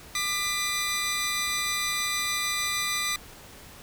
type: tone pair together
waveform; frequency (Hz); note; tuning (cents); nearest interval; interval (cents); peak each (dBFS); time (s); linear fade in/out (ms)
15% pulse; 1197.1 / 1993; D6 / B6; +33 / +15; major sixth; 882; -24 / -22; 0.15-3.16; 2
effects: pink hiss -47 dBFS RMS until 3.82 s